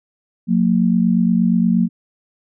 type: tone pair together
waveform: sine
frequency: 180.32 / 228.8 Hz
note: F#3 / A#3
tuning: -44 / -32 cents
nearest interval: major third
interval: 412 cents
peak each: -15 dBFS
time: 0.47-1.89 s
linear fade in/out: 50 ms
effects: none